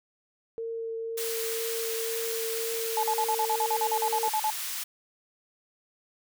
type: tone with vibrato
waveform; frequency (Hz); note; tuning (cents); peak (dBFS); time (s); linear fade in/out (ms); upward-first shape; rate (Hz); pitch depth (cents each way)
sine; 454.8; A#4; -43; -31; 0.58-4.28; 0; triangle; 2; 11
type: high-pass noise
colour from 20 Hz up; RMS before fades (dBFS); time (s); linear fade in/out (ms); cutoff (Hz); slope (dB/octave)
white; -34; 1.17-4.84; 10; 1200; 12
type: tone bursts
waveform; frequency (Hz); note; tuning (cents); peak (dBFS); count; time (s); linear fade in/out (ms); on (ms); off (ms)
sine; 864; A5; -32; -24; 15; 2.97-4.502; 2; 62; 43
effects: none